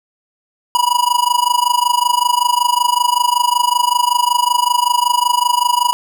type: tone with amplitude modulation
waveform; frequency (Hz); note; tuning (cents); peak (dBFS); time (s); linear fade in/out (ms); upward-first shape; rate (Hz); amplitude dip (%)
square; 973; B5; -26; -9; 0.75-5.93; 0; sine; 25.3; 90
effects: none